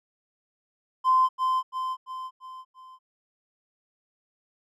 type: tone with echo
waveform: triangle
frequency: 1034 Hz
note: C6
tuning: 21 cents flat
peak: -13 dBFS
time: 1.04-1.29 s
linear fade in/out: 50 ms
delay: 340 ms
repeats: 5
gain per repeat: -6 dB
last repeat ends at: 2.99 s
effects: tanh soft clip ceiling -15 dBFS